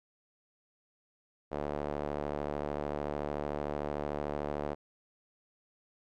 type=tone with band-pass filter; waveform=sawtooth; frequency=73.42 Hz; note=D2; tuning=in tune; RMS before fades=-36 dBFS; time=1.51-4.75 s; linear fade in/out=20 ms; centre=580 Hz; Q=1.4; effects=none